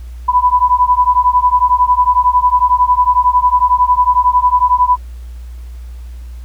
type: beating tone pair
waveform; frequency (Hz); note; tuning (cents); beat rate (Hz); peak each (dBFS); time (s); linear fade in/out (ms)
sine; 987.8 / 998.8; B5 / B5; 0 / +19; 11; -11; 0.28-4.97; 10
effects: added 60 Hz sine -26 dBFS peak until 6.44 s + pink hiss -49 dBFS RMS until 6.44 s